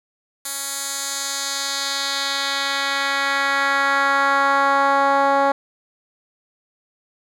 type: tone with band-pass filter sweep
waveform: 10% pulse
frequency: 277.2 Hz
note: C#4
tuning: in tune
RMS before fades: -20 dBFS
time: 0.45-5.52 s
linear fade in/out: 5 ms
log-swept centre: 10000 to 720 Hz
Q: 1.3
effects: none